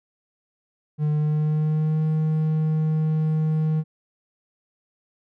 triangle tone with pitch glide, 150.7 to 156.38 Hz, D3 to D#3, +45 to +9 cents, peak -17 dBFS, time 0.98-3.84 s, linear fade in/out 50 ms, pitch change +64 cents, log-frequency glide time 1.13-2.02 s, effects none

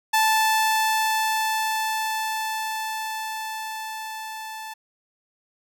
sawtooth tone with level ramp, 877 Hz, A5, 6 cents flat, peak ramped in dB -13 to -30 dBFS, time 0.13-4.74 s, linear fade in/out 10 ms, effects none

